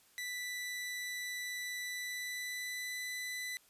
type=tone with pitch glide; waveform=sawtooth; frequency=1979 to 1995.1 Hz; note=B6 to B6; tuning=+3 to +17 cents; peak=-35 dBFS; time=0.18-3.57 s; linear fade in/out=0 ms; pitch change=+14 cents; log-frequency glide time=1.86-3 s; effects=white hiss -66 dBFS RMS until 3.69 s + resampled to 32000 Hz